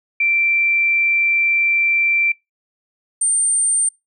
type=tone pair in turn; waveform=sine; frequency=2349 / 8869 Hz; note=D7 / C#9; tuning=0 / 0 cents; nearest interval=octave + major seventh; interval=2300 cents; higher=second; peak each=-14 dBFS; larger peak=neither; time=0.2-2.32 / 3.21-3.89 s; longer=first; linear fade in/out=5 ms; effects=noise-tail reverb RT60 0.2 s tail -24 dB re dry